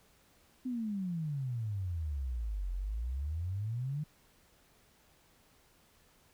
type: exponential two-way sweep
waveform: sine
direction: down then up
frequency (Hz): 260.3 to 43.65 to 155.5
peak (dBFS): -33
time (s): 0.65-4.04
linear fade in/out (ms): 10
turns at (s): 2.72
effects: pink hiss -66 dBFS RMS until 6.33 s